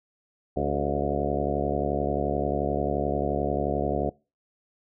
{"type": "harmonic tone with a mistuned harmonic", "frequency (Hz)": 71.4, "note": "D2", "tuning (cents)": -48, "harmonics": [1, 2, 3, 4, 5, 6, 7, 8, 9, 10], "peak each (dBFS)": [-33, -33, -33, -33, -33, -33, -33, -33, -33, -33], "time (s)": [0.56, 4.1], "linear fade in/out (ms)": 10, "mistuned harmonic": 5, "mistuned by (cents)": 63, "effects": ["noise-tail reverb RT60 0.3 s tail -24 dB re dry"]}